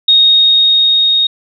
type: tone with level ramp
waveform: sine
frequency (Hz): 3729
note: A#7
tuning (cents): 0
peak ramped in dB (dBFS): -4 to -8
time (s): 0.08-1.27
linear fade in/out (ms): 5
effects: none